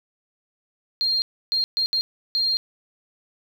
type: tone bursts at uneven times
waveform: sine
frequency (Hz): 4205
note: C8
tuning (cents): +8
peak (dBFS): -19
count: 5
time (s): 1.01-1.22 / 1.52-1.64 / 1.77-1.86 / 1.93-2.01 / 2.35-2.57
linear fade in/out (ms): 0
effects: 8-bit